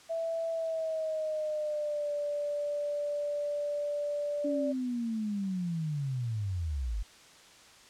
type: tone with pitch glide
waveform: sine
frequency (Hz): 659.3 to 584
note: E5 to D5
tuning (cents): 0 to -10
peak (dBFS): -30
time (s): 0.09-4.73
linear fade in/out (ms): 20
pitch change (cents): -210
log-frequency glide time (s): 0.5-2.12
type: linear sweep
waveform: sine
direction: down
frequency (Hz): 288.9 to 46.27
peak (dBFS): -30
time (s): 4.44-7.03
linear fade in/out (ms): 10
effects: white hiss -55 dBFS RMS until 7.89 s + low-pass 7000 Hz 12 dB/octave